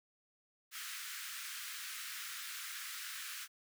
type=high-pass noise; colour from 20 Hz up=pink; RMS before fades=-45 dBFS; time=0.71-3.48 s; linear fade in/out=50 ms; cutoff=1300 Hz; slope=48 dB/octave; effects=none